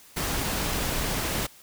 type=noise; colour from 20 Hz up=pink; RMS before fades=-28 dBFS; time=0.16-1.47 s; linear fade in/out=10 ms; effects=white hiss -52 dBFS RMS until 1.62 s